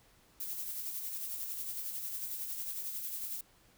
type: noise with tremolo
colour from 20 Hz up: violet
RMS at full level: -38 dBFS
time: 0.4-3.41 s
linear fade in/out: 5 ms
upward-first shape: sine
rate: 11 Hz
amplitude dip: 40%
effects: pink hiss -65 dBFS RMS until 3.77 s